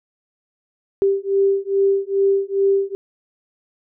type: beating tone pair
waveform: sine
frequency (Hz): 392.1 / 394.5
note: G4 / G4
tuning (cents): 0 / +11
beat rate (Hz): 2.4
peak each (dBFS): -18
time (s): 1.02-2.95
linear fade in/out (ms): 0
effects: none